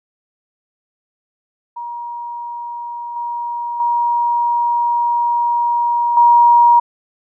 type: tone with level steps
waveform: sine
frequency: 950 Hz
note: A#5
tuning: 33 cents sharp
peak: -24 / -20 / -13 / -6 dBFS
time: 1.76-6.8 s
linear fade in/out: 10 ms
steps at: 3.16 / 3.8 / 6.17 s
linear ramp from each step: 2 ms
effects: none